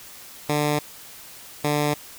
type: tone pair in turn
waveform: 10% pulse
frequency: 148.4 / 147.8 Hz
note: D3 / D3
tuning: +18 / +11 cents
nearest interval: unison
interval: 7 cents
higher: first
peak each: -12 / -12 dBFS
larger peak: neither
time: 0.49-0.79 / 1.64-1.94 s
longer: neither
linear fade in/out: 5 ms
effects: white hiss -43 dBFS RMS until 2.18 s